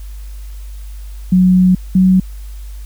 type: tone pair in turn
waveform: sine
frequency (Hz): 183.7 / 186.37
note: F#3 / F#3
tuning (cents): -12 / +13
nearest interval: unison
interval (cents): 25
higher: second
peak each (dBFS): -6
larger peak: neither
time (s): 1.32-1.75 / 1.95-2.2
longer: first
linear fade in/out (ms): 5
effects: added 50 Hz sine -26 dBFS peak until 2.85 s + white hiss -46 dBFS RMS until 2.85 s